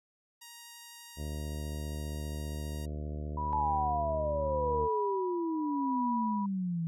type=tone with vibrato; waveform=5% pulse; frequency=941 Hz; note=A#5; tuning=16 cents sharp; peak=-36 dBFS; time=0.41-2.86 s; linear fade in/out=10 ms; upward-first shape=sine; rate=12 Hz; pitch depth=8 cents each way
type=harmonic tone; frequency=75 Hz; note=D2; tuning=37 cents sharp; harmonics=1 / 2 / 3 / 4 / 5 / 6 / 7 / 8 / 9; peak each=-36 / -42 / -46 / -48 / -50 / -52 / -53 / -54 / -55 dBFS; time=1.16-4.89 s; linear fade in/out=50 ms
type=tone with tremolo; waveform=sine; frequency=978 Hz; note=B5; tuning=17 cents flat; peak=-30 dBFS; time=3.37-6.46 s; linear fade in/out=5 ms; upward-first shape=sine; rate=0.83 Hz; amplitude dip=70%
type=exponential sweep; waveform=sine; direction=down; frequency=880 to 161.7 Hz; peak=-30 dBFS; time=3.53-6.87 s; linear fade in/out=0 ms
effects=none